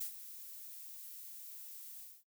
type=noise with ADSR envelope; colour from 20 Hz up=violet; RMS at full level=-38 dBFS; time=0-2.24 s; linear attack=12 ms; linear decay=99 ms; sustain=-12 dB; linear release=230 ms; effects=noise-tail reverb RT60 0.1 s tail -21 dB re dry